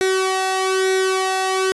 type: tone with flanger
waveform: sawtooth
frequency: 378.5 Hz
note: F#4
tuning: 39 cents sharp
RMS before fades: -19 dBFS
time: 0.01-1.72 s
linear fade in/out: 0 ms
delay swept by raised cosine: 0.51 to 1.15 ms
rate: 1.1 Hz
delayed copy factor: +0.7
effects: resampled to 24000 Hz